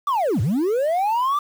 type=linear two-way sweep; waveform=sine; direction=down then up; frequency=1197 to 89.4 to 1197 Hz; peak=-15 dBFS; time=0.07-1.39 s; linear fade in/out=5 ms; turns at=0.41 s; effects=tanh soft clip ceiling -17 dBFS + 7-bit